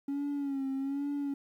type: tone with vibrato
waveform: triangle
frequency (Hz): 277.2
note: C#4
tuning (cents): 0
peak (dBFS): -28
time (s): 0.08-1.34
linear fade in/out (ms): 5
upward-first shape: sine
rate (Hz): 1.2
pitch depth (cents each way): 58
effects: tanh soft clip ceiling -26 dBFS + 11-bit